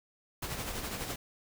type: noise with tremolo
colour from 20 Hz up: pink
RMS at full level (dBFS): -36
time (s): 0.42-1.16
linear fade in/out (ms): 5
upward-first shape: sine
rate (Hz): 12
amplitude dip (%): 45
effects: none